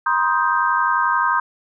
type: chord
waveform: sine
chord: C minor seventh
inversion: third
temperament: equal with one note detuned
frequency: 955.2 / 1046.5 / 1244.5 / 1568 Hz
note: Bb5 / C6 / Eb6 / G6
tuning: +42 / 0 / 0 / 0 cents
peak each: -21 dBFS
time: 0.06-1.4 s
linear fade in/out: 5 ms
effects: none